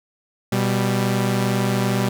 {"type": "tone pair together", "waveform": "sawtooth", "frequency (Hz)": [123.12, 196], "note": ["B2", "G3"], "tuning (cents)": [-5, 0], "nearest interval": "minor sixth", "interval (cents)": 805, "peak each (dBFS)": -17, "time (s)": [0.52, 2.09], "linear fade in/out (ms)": 5, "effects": []}